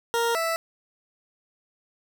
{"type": "tone pair in turn", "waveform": "20% pulse", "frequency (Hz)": [466.2, 659.3], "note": ["A#4", "E5"], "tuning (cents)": [0, 0], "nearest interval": "tritone", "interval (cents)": 600, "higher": "second", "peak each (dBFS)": [-17, -19], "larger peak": "first", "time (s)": [[0.14, 0.35], [0.35, 0.56]], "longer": "neither", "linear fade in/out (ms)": 0, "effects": []}